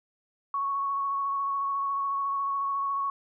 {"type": "tone with vibrato", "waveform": "sine", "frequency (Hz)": 1108.7, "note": "C#6", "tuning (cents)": 0, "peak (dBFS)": -26, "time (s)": [0.54, 3.1], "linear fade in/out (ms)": 2, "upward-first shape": "square", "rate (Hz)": 14, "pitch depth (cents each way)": 12, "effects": []}